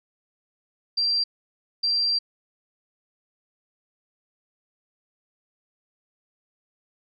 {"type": "tone bursts at uneven times", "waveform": "sine", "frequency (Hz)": 4721, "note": "D8", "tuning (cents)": 8, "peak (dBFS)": -20, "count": 2, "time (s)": [[0.97, 1.24], [1.83, 2.19]], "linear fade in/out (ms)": 10, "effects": []}